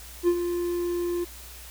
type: tone with ADSR envelope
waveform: triangle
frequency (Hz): 349.2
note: F4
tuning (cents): 0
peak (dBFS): -14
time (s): 0.23-1.25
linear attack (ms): 49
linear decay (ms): 62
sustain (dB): -9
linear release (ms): 17
effects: added 60 Hz sine -45 dBFS peak until 1.7 s + white hiss -45 dBFS RMS until 1.7 s